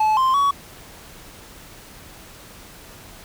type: tone with pitch steps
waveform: triangle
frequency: 864 / 1046 / 1125 Hz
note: A5 / C6 / C#6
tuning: -32 / -1 / +25 cents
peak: -13 dBFS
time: 0-0.51 s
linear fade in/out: 5 ms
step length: 170 ms
effects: pink hiss -43 dBFS RMS until 3.24 s